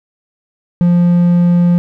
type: tone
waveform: triangle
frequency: 174.61 Hz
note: F3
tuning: in tune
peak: -5 dBFS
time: 0.81-1.78 s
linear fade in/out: 0 ms
effects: none